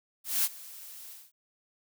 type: noise with ADSR envelope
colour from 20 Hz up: blue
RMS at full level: -25 dBFS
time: 0.24-1.32 s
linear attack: 200 ms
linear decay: 42 ms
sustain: -21 dB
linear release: 210 ms
effects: none